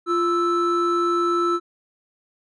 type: tone pair together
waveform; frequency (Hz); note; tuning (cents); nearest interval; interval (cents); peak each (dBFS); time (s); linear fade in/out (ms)
triangle; 346.7 / 1318.5; F4 / E6; -13 / 0; octave + major seventh; 2313; -19; 0.06-1.6; 50
effects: resampled to 22050 Hz